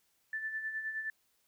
sine tone with tremolo, 1760 Hz, A6, in tune, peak -33 dBFS, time 0.33-1.1 s, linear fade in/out 2 ms, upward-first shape sine, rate 9.6 Hz, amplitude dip 55%, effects white hiss -74 dBFS RMS until 1.47 s

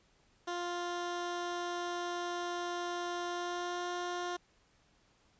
15% pulse tone with pitch glide, 350.3 to 353.8 Hz, F4 to F4, +5 to +23 cents, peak -29 dBFS, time 0.47-4.37 s, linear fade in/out 10 ms, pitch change +18 cents, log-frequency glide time 3.27-3.88 s, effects pink hiss -69 dBFS RMS until 5.39 s + resampled to 16000 Hz

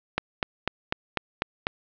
click train, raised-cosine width 0.3 ms, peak -7 dBFS, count 7, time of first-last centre 0.18-1.669 s, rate 4.03 Hz, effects low-pass 4000 Hz 12 dB/octave

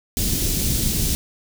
pink band-stop noise, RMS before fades -21 dBFS, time 0.17-1.15 s, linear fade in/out 0 ms, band 240 to 4700 Hz, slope 12 dB/octave, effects none

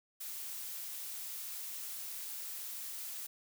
blue noise, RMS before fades -43 dBFS, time 0.2-3.27 s, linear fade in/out 10 ms, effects none

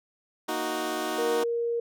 15% pulse chord, D# minor, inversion second, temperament equal, 233.1 / 311.1 / 370 Hz, A#3 / D#4 / F#4, 0 / 0 / 0 cents, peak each -31 / -25 / -25 dBFS, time 0.48-1.44 s, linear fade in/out 10 ms
sine tone, 468.9 Hz, A#4, 10 cents sharp, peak -25 dBFS, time 1.18-1.8 s, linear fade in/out 5 ms
effects none

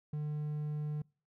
triangle tone, 150 Hz, D3, 37 cents sharp, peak -32 dBFS, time 0.13-1.02 s, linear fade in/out 5 ms, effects noise-tail reverb RT60 0.4 s tail -26 dB re dry

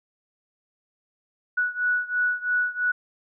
sine beating tone pair, 1471 / 1474 Hz, F#6 / F#6, -11 / -7 cents, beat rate 3 Hz, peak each -24 / -26 dBFS, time 1.57-2.92 s, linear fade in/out 10 ms, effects none

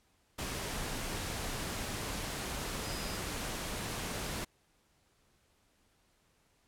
sine tone in noise, 4978 Hz, D#8, in tune, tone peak -47 dBFS, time 2.84-3.17 s, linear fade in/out 10 ms, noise pink, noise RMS -38 dBFS, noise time 0.38-4.45 s, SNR -12 dB, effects pink hiss -71 dBFS RMS until 6.67 s + low-pass 12000 Hz 12 dB/octave

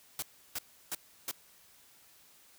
white noise bursts, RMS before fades -36 dBFS, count 4, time 0.19-1.312 s, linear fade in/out 2 ms, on 33 ms, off 330 ms, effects white hiss -61 dBFS RMS until 2.58 s

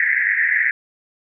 pink band-pass noise, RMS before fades -18 dBFS, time 0-0.71 s, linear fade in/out 2 ms, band 1700 to 2100 Hz, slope 96 dB/octave, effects none

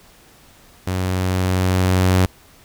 sawtooth tone with level ramp, 92.5 Hz, F#2, in tune, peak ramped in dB -16 to -8 dBFS, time 0.87-2.26 s, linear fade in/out 5 ms, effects pink hiss -49 dBFS RMS until 2.64 s

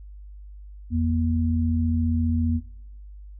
sine tone pair together, 84.4 / 238.1 Hz, E2 / A#3, +41 / +37 cents, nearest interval octave + tritone, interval 1796 cents, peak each -22 / -24 dBFS, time 0.9-2.61 s, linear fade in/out 50 ms, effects noise-tail reverb RT60 0.8 s tail -19 dB re dry + added 50 Hz sine -39 dBFS peak until 3.39 s

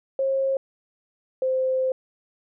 sine tone pair in turn, 538 / 520 Hz, C5 / C5, +48 / -11 cents, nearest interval minor second, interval 59 cents, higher first, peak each -20 dBFS, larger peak neither, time 0.19-0.57 / 1.42-1.92 s, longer second, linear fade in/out 2 ms, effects none

